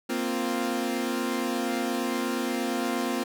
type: chord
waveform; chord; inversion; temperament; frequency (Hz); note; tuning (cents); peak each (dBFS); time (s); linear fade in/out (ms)
sawtooth; Bb suspended second; none; equal; 233.1 / 261.6 / 349.2; Bb3 / C4 / F4; 0 / 0 / 0; -27 / -26 / -28; 0.09-3.24; 10
effects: none